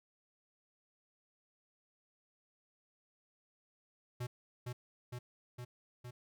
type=tone with echo; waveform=square; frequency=122.9 Hz; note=B2; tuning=8 cents flat; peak=-38 dBFS; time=4.2-4.27 s; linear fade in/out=10 ms; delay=460 ms; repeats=4; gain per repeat=-2 dB; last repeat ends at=6.11 s; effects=none